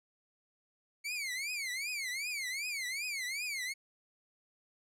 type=tone with vibrato; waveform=sawtooth; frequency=2217 Hz; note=C#7; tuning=in tune; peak=-32 dBFS; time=1.04-3.74 s; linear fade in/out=20 ms; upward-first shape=triangle; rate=2.6 Hz; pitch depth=240 cents each way; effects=low-pass 12000 Hz 12 dB/octave